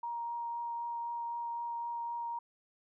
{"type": "tone with vibrato", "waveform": "sine", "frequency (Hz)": 940, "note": "A#5", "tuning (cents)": 14, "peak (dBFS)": -35, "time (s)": [0.03, 2.39], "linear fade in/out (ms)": 5, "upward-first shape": "triangle", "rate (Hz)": 3.9, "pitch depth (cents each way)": 9, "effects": []}